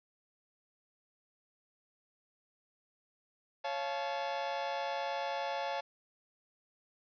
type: chord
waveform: 40% pulse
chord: Db augmented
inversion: none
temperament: just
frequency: 554.4 / 693 / 866.2 Hz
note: Db5 / F5 / A5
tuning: 0 / -14 / -27 cents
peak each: -38 / -39 / -37 dBFS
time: 3.64-5.81 s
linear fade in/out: 10 ms
effects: resampled to 11025 Hz + 10-bit